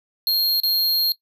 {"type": "tone with dropouts", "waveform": "square", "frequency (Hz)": 4233, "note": "C8", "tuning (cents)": 19, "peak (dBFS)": -17, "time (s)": [0.27, 1.12], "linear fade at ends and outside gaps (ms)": 1, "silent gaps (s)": [0.601, 0.634], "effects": ["noise-tail reverb RT60 0.1 s tail -19 dB re dry"]}